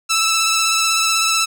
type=tone with vibrato; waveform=10% pulse; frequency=1318.5 Hz; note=E6; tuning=in tune; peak=-6 dBFS; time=0.09-1.46 s; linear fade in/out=20 ms; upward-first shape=sine; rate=16 Hz; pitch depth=19 cents each way; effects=none